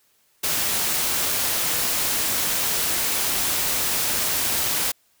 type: noise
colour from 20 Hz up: white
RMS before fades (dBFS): -23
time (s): 0.43-4.92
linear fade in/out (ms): 10
effects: white hiss -63 dBFS RMS until 5.2 s